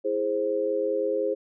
sine chord, E augmented, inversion none, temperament equal with one note detuned, 329.6 / 415.3 / 525.4 Hz, E4 / G#4 / B#4, 0 / 0 / +7 cents, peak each -32 / -27 / -26 dBFS, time 0.04-1.35 s, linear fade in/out 20 ms, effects none

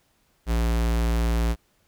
square tone, 57.4 Hz, A#1, 26 cents flat, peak -21 dBFS, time 0.46-1.56 s, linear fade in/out 50 ms, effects pink hiss -66 dBFS RMS until 1.87 s

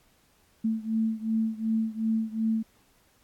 sine beating tone pair, 221.2 / 223.9 Hz, A3 / A3, +9 / +30 cents, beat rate 2.7 Hz, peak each -27 / -29 dBFS, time 0.64-2.63 s, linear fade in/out 10 ms, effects pink hiss -64 dBFS RMS until 3.23 s + AAC 64 kbps

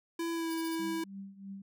square tone with pitch glide, 334.1 to 327.2 Hz, E4 to E4, +23 to -13 cents, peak -33 dBFS, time 0.19-1.04 s, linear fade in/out 5 ms, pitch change -36 cents, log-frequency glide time 0.32-0.5 s
10% pulse tone bursts, 4846 Hz, D#8, 47 cents flat, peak -37 dBFS, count 4, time 0.5-0.757 s, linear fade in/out 10 ms, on 47 ms, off 23 ms
sine tone with tremolo, 196 Hz, G3, in tune, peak -39 dBFS, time 0.79-1.62 s, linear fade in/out 5 ms, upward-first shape triangle, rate 3.1 Hz, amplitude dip 85%
effects none

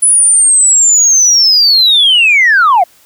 sine linear sweep, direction down, 10060 to 660 Hz, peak -3 dBFS, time 0.02-2.84 s, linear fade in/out 10 ms, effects tanh soft clip ceiling -1 dBFS + white hiss -46 dBFS RMS until 3.05 s

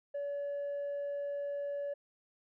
triangle tone with tanh clipping, 570 Hz, C#5, 48 cents sharp, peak -35 dBFS, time 0.14-1.94 s, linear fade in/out 10 ms, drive 6 dB, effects none

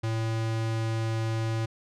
square tone, 112.4 Hz, A2, 37 cents sharp, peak -27 dBFS, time 0.03-1.66 s, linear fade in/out 10 ms, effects low-pass 7000 Hz 12 dB/octave

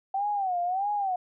sine tone with vibrato, 762 Hz, G5, 49 cents flat, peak -25 dBFS, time 0.14-1.16 s, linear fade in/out 5 ms, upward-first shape sine, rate 1.6 Hz, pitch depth 150 cents each way, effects none

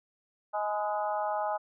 harmonic tone with a mistuned harmonic, 209.3 Hz, G#3, 14 cents sharp, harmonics 3 / 4 / 5 / 6 / 7, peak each -33 / -31 / -39 / -38 / -45 dBFS, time 0.53-1.58 s, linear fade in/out 20 ms, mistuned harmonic 5, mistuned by -50 cents, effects none

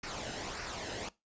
pink noise with flanger, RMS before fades -40 dBFS, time 0.03-1.09 s, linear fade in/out 5 ms, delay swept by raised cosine 0.28 to 0.89 ms, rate 1.7 Hz, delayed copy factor -0.55, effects noise-tail reverb RT60 0.2 s tail -19 dB re dry + resampled to 16000 Hz

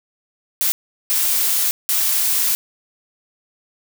blue noise bursts at uneven times, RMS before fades -18 dBFS, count 3, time 0.61-0.72 / 1.1-1.71 / 1.89-2.55 s, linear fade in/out 0 ms, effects none

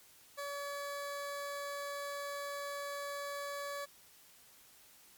20% pulse tone, 569 Hz, C#5, 45 cents sharp, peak -34 dBFS, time 0.37-3.86 s, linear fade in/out 20 ms, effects white hiss -61 dBFS RMS until 5.17 s + MP3 96 kbps

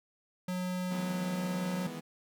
square tone, 182.1 Hz, F#3, 27 cents flat, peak -33 dBFS, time 0.48-1.87 s, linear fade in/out 5 ms
sawtooth chord, E major seventh, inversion third, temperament equal, 155.56 / 164.81 / 207.7 / 246.9 Hz, D#3 / E3 / G#3 / B3, 0 / 0 / 0 / 0 cents, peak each -45 / -40 / -42 / -39 dBFS, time 0.9-2.01 s, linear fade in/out 20 ms
effects none

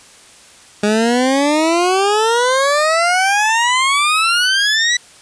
20% pulse exponential sweep, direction up, 205.2 to 1975.5 Hz, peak -7 dBFS, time 0.83-4.97 s, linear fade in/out 5 ms, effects white hiss -43 dBFS RMS until 5.21 s + resampled to 22050 Hz

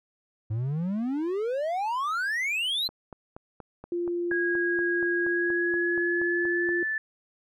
triangle exponential sweep, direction up, 103.83 to 4186 Hz, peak -24 dBFS, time 0.5-2.88 s, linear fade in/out 10 ms
click train, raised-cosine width 1 ms, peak -27 dBFS, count 17, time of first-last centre 2.89-6.69 s, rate 4.21 Hz
sine tone, 347.7 Hz, F4, 8 cents flat, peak -26 dBFS, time 3.92-6.83 s, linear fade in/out 2 ms
sine tone with pitch glide, 1644 to 1751.8 Hz, G#6 to A6, -18 to -8 cents, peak -26 dBFS, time 4.31-6.98 s, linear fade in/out 2 ms, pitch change +110 cents, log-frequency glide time 5.21-6.74 s
effects none

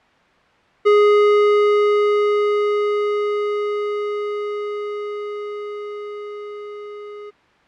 square tone with level ramp, 415.3 Hz, G#4, in tune, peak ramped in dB -10 to -33 dBFS, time 0.85-7.31 s, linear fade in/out 20 ms, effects white hiss -53 dBFS RMS until 7.67 s + low-pass 2000 Hz 12 dB/octave

